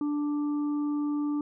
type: harmonic tone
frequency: 293.7 Hz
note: D4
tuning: in tune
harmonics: 1 / 3 / 4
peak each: -26 / -46 / -44 dBFS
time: 0.01-1.41 s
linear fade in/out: 2 ms
effects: none